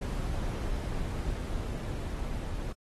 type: noise with level ramp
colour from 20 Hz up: brown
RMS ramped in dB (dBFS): -32 to -35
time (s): 0.01-2.73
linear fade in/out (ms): 10
effects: AAC 32 kbps